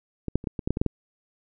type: clicks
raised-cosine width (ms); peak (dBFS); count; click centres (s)
3; -16 / -8 / -25 / -14 / -17 / -12 / -10 / -14 / -8 / -10; 10; 0.283 / 0.356 / 0.441 / 0.472 / 0.592 / 0.675 / 0.706 / 0.771 / 0.815 / 0.863
effects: none